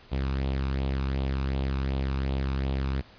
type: tone with flanger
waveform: sawtooth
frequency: 67.1 Hz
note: C2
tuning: 44 cents sharp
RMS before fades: -28 dBFS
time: 0.11-3.02 s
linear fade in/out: 20 ms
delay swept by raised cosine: 0.28 to 0.81 ms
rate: 2.7 Hz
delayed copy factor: +0.5
effects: pink hiss -53 dBFS RMS until 3.18 s + resampled to 11025 Hz